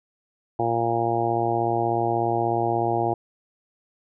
harmonic tone, 116.54 Hz, A#2, in tune, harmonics 1 / 2 / 3 / 4 / 5 / 6 / 7 / 8, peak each -30 / -35 / -26 / -31 / -33 / -26 / -26 / -36 dBFS, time 0.59-3.14 s, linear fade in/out 5 ms, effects none

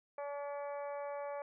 harmonic tone, 285.9 Hz, D4, 46 cents flat, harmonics 2 / 3 / 4 / 5 / 6 / 7 / 8, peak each -40 / -46 / -50 / -59 / -58 / -62 / -58 dBFS, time 0.18-1.42 s, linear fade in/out 2 ms, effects none

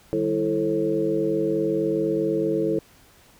sine tone cluster, 152.8 / 197.3 / 330.3 / 438.5 / 538 Hz, D#3 / G3 / E4 / A4 / C5, -31 / +11 / +4 / -6 / +48 cents, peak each -33 / -33 / -24 / -24 / -29 dBFS, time 0.13-2.79 s, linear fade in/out 0 ms, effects pink hiss -54 dBFS RMS until 3.39 s

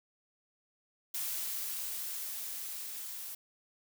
blue noise with level ramp, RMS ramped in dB -36 to -43 dBFS, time 1.14-3.35 s, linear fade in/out 5 ms, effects none

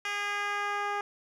10% pulse tone with band-pass filter sweep, 408.7 Hz, G#4, 28 cents flat, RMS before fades -32 dBFS, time 0.05-1.01 s, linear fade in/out 2 ms, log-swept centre 2600 to 850 Hz, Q 0.93, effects none

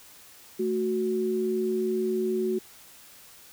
sine tone pair together, 220 / 370 Hz, A3 / F#4, 0 / 0 cents, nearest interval major sixth, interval 900 cents, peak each -30 / -25 dBFS, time 0.59-2.59 s, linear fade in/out 10 ms, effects white hiss -51 dBFS RMS until 3.52 s

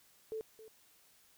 sine tone with echo, 440 Hz, A4, in tune, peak -37 dBFS, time 0.32-0.41 s, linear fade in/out 0 ms, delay 270 ms, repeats 1, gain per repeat -14 dB, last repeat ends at 0.68 s, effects white hiss -66 dBFS RMS until 1.37 s

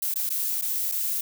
violet noise with dropouts, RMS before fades -27 dBFS, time 0.02-1.21 s, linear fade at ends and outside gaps 5 ms, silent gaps 0.141-0.157 / 0.293-0.301 / 0.614-0.621 / 0.916-0.92 s, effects none

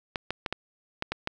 clicks, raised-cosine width 0.3 ms, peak -13 dBFS, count 7, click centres 0.158 / 0.306 / 0.462 / 0.526 / 1.024 / 1.12 / 1.274 s, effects none

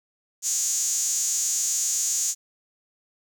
sawtooth tone with high-pass filter, 272.3 Hz, C#4, 31 cents flat, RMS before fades -25 dBFS, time 0.42-2.35 s, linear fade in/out 50 ms, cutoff 6700 Hz, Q 7.2, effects none

